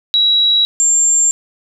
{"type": "tone pair in turn", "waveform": "sine", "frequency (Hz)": [3883, 7353], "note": ["B7", "A#8"], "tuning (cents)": [-30, -25], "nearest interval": "major seventh", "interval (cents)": 1105, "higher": "second", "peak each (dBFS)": -9, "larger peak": "neither", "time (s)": [[0.14, 0.65], [0.8, 1.31]], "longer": "neither", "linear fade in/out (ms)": 0, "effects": ["8-bit"]}